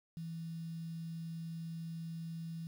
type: tone with quantisation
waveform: sine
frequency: 164.81 Hz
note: E3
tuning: in tune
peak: -40 dBFS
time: 0.17-2.67 s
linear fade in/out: 0 ms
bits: 10
effects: none